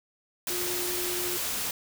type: tone in noise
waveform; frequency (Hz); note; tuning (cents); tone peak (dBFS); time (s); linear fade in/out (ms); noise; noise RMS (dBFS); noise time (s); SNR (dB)
sine; 356.1; F4; +34; -34; 0.5-1.37; 2; white; -31; 0.47-1.71; -6
effects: none